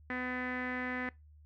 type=tone with low-pass filter; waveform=sawtooth; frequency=251.6 Hz; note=B3; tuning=32 cents sharp; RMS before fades=-37 dBFS; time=0.1-1.09 s; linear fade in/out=0 ms; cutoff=1900 Hz; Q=7.6; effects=noise-tail reverb RT60 0.2 s tail -21 dB re dry + added 75 Hz sine -55 dBFS peak until 1.45 s